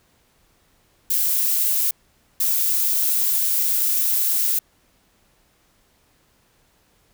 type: noise bursts at uneven times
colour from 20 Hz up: violet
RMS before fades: -20 dBFS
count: 2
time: 1.1-1.91 / 2.4-4.59 s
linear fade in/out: 5 ms
effects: pink hiss -61 dBFS RMS until 7.13 s